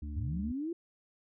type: harmonic tone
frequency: 73.6 Hz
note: D2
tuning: 4 cents sharp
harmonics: 1 / 3 / 4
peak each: -37 / -47 / -49 dBFS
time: 0.02-0.52 s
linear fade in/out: 5 ms
type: linear sweep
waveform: sine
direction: up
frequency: 80.3 to 349.3 Hz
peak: -33 dBFS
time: 0.16-0.73 s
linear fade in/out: 5 ms
effects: none